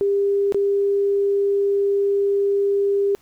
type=tone with dropouts; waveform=sine; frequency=399.9 Hz; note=G4; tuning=35 cents sharp; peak=-16 dBFS; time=0.01-3.15 s; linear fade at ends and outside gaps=0 ms; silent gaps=0.523-0.545 s; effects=pink hiss -57 dBFS RMS until 3.21 s